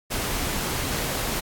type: noise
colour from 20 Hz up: pink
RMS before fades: -27 dBFS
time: 0.1-1.41 s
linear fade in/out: 20 ms
effects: AAC 64 kbps